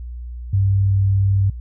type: tone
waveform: sine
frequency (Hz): 98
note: G2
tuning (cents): 0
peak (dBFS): -13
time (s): 0.53-1.5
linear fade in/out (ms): 5
effects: added 60 Hz sine -28 dBFS peak until 1.6 s